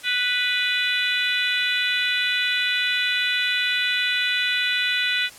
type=harmonic tone; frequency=493.9 Hz; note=B4; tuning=in tune; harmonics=3 / 4 / 5 / 6 / 7 / 8; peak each=-26 / -27 / -26 / -29 / -27 / -29 dBFS; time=0.03-5.3 s; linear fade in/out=50 ms; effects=white hiss -44 dBFS RMS until 5.38 s + low-pass 11000 Hz 12 dB/octave